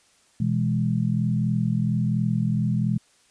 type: chord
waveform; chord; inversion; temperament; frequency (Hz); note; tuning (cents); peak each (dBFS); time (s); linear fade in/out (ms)
sine; E major; second; equal; 123.47 / 164.81 / 207.7; B2 / E3 / G#3; 0 / 0 / 0; -24 / -25 / -25; 0.4-2.98; 5
effects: white hiss -60 dBFS RMS until 3.3 s + resampled to 22050 Hz